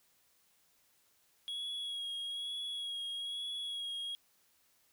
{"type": "tone with vibrato", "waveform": "triangle", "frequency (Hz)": 3322, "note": "G#7", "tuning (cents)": 0, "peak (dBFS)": -36, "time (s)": [1.48, 4.15], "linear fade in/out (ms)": 0, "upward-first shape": "sine", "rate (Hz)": 1.1, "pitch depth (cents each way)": 26, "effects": ["white hiss -71 dBFS RMS until 4.92 s"]}